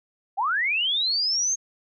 sine linear sweep, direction up, 716 to 6480 Hz, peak -21 dBFS, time 0.37-1.56 s, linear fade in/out 20 ms, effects none

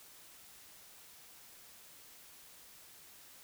silence, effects white hiss -57 dBFS RMS until 3.43 s

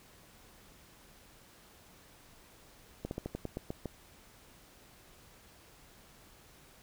slowing click train, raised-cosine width 2 ms, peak -23 dBFS, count 9, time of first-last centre 3.05-3.857 s, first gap 61 ms, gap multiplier 1.14, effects pink hiss -59 dBFS RMS until 6.82 s

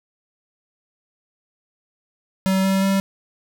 square tone with pitch steps, 190.6 / 192.59 / 194.6 Hz, G3 / G3 / G3, -48 / -30 / -12 cents, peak -17 dBFS, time 2.46-3 s, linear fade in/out 0 ms, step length 180 ms, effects none

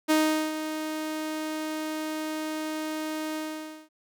sawtooth tone with ADSR envelope, 311.1 Hz, D#4, in tune, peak -15 dBFS, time 0.08-3.89 s, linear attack 25 ms, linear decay 410 ms, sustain -11 dB, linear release 530 ms, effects none

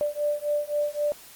sine beating tone pair, 587.3 / 591.1 Hz, D5 / D5, 0 / +11 cents, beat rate 3.8 Hz, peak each -27 dBFS, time 0.01-1.12 s, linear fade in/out 0 ms, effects white hiss -48 dBFS RMS until 1.35 s + Opus 32 kbps

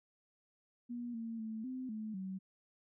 sine tone with pitch steps, 240.4 / 227.8 / 220.5 / 257.2 / 216.7 / 189.7 Hz, B3 / A#3 / A3 / C4 / A3 / F#3, -46 / -40 / +4 / -30 / -26 / +43 cents, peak -39 dBFS, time 0.89-2.39 s, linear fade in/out 20 ms, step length 250 ms, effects none

